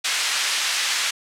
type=band-pass noise; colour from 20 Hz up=pink; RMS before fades=-23 dBFS; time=0.04-1.11 s; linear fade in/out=10 ms; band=1900 to 7600 Hz; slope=12 dB/octave; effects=low-pass 12000 Hz 12 dB/octave